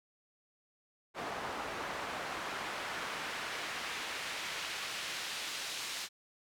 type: noise with band-pass filter sweep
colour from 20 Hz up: pink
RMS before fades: -40 dBFS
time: 1.14-6.09 s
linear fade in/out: 50 ms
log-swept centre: 880 to 4200 Hz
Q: 0.78
effects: none